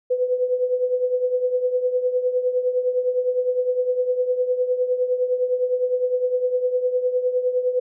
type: tone with tremolo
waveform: sine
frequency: 501 Hz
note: B4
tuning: 25 cents sharp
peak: -15 dBFS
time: 0.1-7.8 s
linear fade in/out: 10 ms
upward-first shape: triangle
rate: 9.8 Hz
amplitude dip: 75%
effects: none